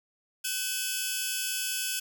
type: tone cluster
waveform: 10% pulse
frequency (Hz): 1518 / 2550 / 2640 / 3364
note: F#6 / D#7 / E7 / G#7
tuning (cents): +44 / +42 / +2 / +22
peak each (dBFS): -27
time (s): 0.44-2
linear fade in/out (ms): 10
effects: none